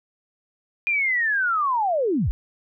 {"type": "linear sweep", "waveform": "sine", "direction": "down", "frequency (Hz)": [2443, 33.17], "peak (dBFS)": -19, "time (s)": [0.87, 2.31], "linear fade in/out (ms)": 0, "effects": []}